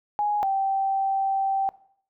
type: tone pair in turn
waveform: sine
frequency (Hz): 830.6 / 778.6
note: G#5 / G5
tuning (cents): 0 / -12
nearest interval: minor second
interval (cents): 112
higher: first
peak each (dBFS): -21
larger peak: neither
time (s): 0.19-0.43 / 0.43-1.69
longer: second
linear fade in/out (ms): 0
effects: noise-tail reverb RT60 0.6 s tail -19 dB re dry